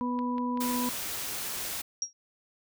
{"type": "harmonic tone", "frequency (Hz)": 246.5, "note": "B3", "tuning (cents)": -3, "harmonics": [1, 2, 4], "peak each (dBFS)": [-29, -40, -33], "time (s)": [0.01, 0.89], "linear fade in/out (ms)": 0}
{"type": "click train", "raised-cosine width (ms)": 0.3, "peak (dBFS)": -29, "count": 7, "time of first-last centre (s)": [0.19, 1.342], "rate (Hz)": 5.21}
{"type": "noise", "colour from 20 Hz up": "white", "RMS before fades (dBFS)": -35, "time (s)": [0.6, 1.82], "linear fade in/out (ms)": 10}
{"type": "tone with exponential decay", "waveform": "sine", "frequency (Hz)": 5640, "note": "F8", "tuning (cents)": 16, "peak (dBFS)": -24, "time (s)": [2.02, 2.13], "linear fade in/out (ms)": 1, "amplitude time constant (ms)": 22}
{"effects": []}